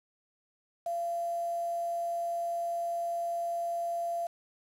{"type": "tone with quantisation", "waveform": "sine", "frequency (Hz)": 685, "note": "F5", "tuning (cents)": -34, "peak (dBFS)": -30, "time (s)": [0.86, 4.27], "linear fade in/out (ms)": 5, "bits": 8, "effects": ["low-pass 11000 Hz 12 dB/octave"]}